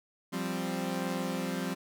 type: chord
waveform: sawtooth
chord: F suspended second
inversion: none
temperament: equal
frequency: 174.61 / 196 / 261.6 Hz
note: F3 / G3 / C4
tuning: 0 / 0 / 0 cents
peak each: -32 dBFS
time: 0.32-1.75 s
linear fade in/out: 20 ms
effects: none